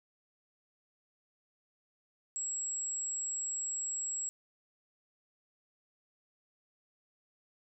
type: tone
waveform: sine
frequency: 7680 Hz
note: B8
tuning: 49 cents flat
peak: -34 dBFS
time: 2.36-4.29 s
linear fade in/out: 0 ms
effects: none